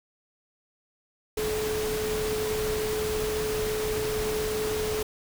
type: tone in noise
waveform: sine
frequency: 430 Hz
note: A4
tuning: 40 cents flat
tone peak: -27 dBFS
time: 1.37-5.03 s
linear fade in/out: 5 ms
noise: pink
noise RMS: -33 dBFS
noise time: 1.37-5.03 s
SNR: +3 dB
effects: none